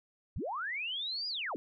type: linear two-way sweep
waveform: sine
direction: up then down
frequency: 36.76 to 4978 to 202.9 Hz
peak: -34 dBFS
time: 0.36-1.56 s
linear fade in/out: 0 ms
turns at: 1.28 s
effects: none

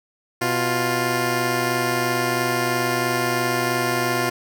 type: tone pair together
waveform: 10% pulse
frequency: 124.5 / 350.5 Hz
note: B2 / F4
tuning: +14 / +6 cents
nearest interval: octave + tritone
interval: 1792 cents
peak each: -16 / -13 dBFS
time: 0.41-4.3 s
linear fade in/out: 10 ms
effects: none

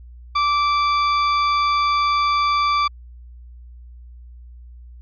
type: tone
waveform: 40% pulse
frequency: 1166 Hz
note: D6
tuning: 13 cents flat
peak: -15 dBFS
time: 0.35-2.88 s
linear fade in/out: 10 ms
effects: added 60 Hz sine -38 dBFS peak until 5.01 s + resampled to 11025 Hz

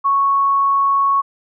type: tone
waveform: sine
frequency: 1107 Hz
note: C#6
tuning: 3 cents flat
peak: -12 dBFS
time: 0.04-1.22 s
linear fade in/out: 20 ms
effects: none

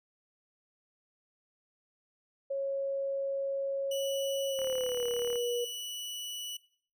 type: tone with pitch glide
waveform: sine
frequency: 549 to 480.7 Hz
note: C#5 to B4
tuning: -17 to -47 cents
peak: -30 dBFS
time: 2.5-5.65 s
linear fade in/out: 10 ms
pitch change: -230 cents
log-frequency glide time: 4.48-5.06 s
type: tone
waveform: sawtooth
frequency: 2952 Hz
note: F#7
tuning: 5 cents flat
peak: -34 dBFS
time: 3.91-6.57 s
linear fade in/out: 5 ms
type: click train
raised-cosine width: 0.5 ms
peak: -30 dBFS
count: 29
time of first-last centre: 4.59-5.357 s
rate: 36.5 Hz
effects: noise-tail reverb RT60 0.5 s tail -19 dB re dry

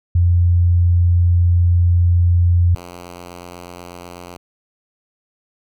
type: tone pair in turn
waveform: sine / 5% pulse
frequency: 87.31 / 88.12 Hz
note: F2 / F2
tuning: 0 / +16 cents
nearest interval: unison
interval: 16 cents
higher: second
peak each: -10 / -22 dBFS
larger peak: first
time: 0.15-2.75 / 2.75-4.37 s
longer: first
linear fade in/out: 5 ms
effects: none

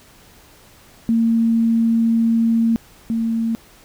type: tone pair in turn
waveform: sine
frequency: 228.5 / 227.4 Hz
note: A#3 / A#3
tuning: -34 / -43 cents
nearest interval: unison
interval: 9 cents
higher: first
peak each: -13 / -17 dBFS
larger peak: first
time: 1.09-2.76 / 3.1-3.55 s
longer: first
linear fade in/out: 0 ms
effects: pink hiss -48 dBFS RMS until 3.84 s

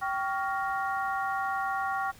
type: tone cluster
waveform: sine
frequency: 779 / 1121 / 1399 / 1867 Hz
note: G5 / C#6 / F6 / A#6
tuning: -11 / +19 / +3 / +2 cents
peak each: -31 / -33 / -34 / -39 dBFS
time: 0.01-2.12 s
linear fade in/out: 20 ms
effects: pink hiss -54 dBFS RMS until 2.19 s

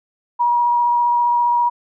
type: tone with vibrato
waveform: sine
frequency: 958 Hz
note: A#5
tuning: 47 cents sharp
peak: -13 dBFS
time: 0.39-1.7 s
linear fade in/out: 20 ms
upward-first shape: sine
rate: 15 Hz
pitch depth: 10 cents each way
effects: none

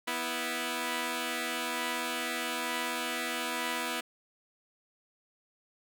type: tone pair together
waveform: 5% pulse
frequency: 245.8 / 328.1 Hz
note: B3 / E4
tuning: -8 / -8 cents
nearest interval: perfect fourth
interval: 500 cents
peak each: -23 dBFS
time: 0.07-4.01 s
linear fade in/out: 10 ms
effects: none

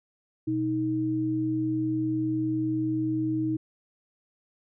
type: tone pair together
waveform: sine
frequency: 124.9 / 314.9 Hz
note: B2 / D#4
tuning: +20 / +21 cents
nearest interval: octave + major third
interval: 1601 cents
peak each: -32 / -25 dBFS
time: 0.47-3.57 s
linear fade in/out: 10 ms
effects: none

